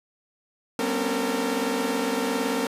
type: tone cluster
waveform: sawtooth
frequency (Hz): 194.7 / 242 / 263.6 / 281.5 / 456.2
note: G3 / B3 / C4 / C#4 / A#4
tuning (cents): -12 / -35 / +13 / +27 / -37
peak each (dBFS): -32 / -26 / -26 / -28 / -24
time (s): 0.79-2.67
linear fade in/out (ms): 2
effects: resampled to 32000 Hz